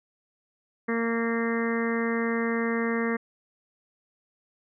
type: harmonic tone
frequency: 230.4 Hz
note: A#3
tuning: 20 cents flat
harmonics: 1 / 2 / 3 / 4 / 5 / 6 / 7 / 8 / 9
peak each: -27 / -29 / -41 / -41 / -36 / -41 / -38 / -34 / -38 dBFS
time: 0.88-3.17 s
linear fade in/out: 10 ms
effects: none